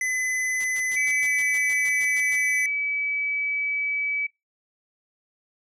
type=tone with pitch glide; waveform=square; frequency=2020 to 2000 Hz; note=B6 to B6; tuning=+39 to +21 cents; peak=-24 dBFS; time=0.01-2.66 s; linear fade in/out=2 ms; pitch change=-18 cents; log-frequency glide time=1.13-1.33 s
type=noise bursts; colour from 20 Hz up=white; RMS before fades=-40 dBFS; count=12; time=0.6-2.362 s; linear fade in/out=5 ms; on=46 ms; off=110 ms
type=tone; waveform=sine; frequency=2290 Hz; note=D7; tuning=44 cents flat; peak=-23 dBFS; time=0.96-4.27 s; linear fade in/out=10 ms
effects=noise-tail reverb RT60 0.2 s tail -23 dB re dry + low-pass 12000 Hz 12 dB/octave